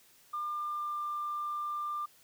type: tone with pitch glide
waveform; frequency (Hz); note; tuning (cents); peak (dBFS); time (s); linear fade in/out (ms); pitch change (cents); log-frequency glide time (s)
sine; 1200 to 1191.7; D6 to D6; +37 to +25; -32; 0.33-2.06; 10; -12; 0.47-1.04
effects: tanh soft clip ceiling -28 dBFS + white hiss -62 dBFS RMS until 2.23 s